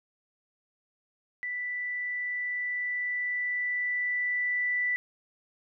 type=tone with level ramp; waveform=sine; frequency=1976 Hz; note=B6; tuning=in tune; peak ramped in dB=-31 to -25 dBFS; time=1.43-4.96 s; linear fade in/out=0 ms; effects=none